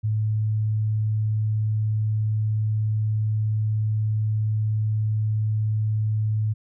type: tone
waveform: sine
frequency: 107.9 Hz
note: A2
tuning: 33 cents flat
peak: -20 dBFS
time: 0.03-6.54 s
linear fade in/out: 20 ms
effects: none